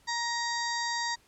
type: harmonic tone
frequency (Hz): 940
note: A#5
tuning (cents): +14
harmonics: 1 / 2 / 4 / 5 / 6 / 7 / 8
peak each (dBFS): -33 / -34 / -40 / -36 / -45 / -41 / -44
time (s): 0.07-1.16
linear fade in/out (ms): 20
effects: pink hiss -63 dBFS RMS until 1.27 s + low-pass 12000 Hz 12 dB/octave